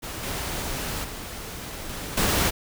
pink noise with level steps, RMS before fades -34 / -30 / -36 / -34 / -22 dBFS, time 0.02-2.51 s, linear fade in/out 20 ms, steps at 0.23 / 1.04 / 1.89 / 2.17 s, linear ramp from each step 5 ms, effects none

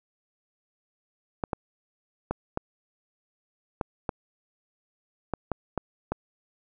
clicks, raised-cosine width 1 ms, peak -13 dBFS, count 10, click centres 1.438 / 1.532 / 2.31 / 2.574 / 3.812 / 4.092 / 5.337 / 5.517 / 5.777 / 6.12 s, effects none

